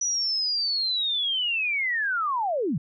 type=linear sweep; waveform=sine; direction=down; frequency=5920 to 123.8 Hz; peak=-23 dBFS; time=0.01-2.78 s; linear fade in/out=5 ms; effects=none